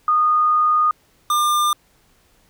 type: tone pair in turn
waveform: sine / square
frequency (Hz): 1230 / 1199.8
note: D#6 / D6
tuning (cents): -20 / +37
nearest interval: unison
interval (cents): 43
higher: first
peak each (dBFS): -13 / -16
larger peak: first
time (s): 0.08-0.91 / 1.3-1.73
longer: first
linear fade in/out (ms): 2
effects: pink hiss -58 dBFS RMS until 2.49 s